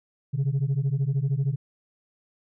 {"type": "beating tone pair", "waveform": "sine", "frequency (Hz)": [131, 144], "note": ["C3", "D3"], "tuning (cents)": [2, -34], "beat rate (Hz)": 13, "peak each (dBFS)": -23, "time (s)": [0.33, 1.56], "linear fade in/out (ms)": 20, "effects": ["tanh soft clip ceiling -19 dBFS"]}